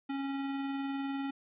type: tone with tremolo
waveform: square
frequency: 274.8 Hz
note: C#4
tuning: 15 cents flat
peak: -33 dBFS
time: 0.09-1.31 s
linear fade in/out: 10 ms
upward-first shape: sine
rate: 20 Hz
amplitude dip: 25%
effects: resampled to 8000 Hz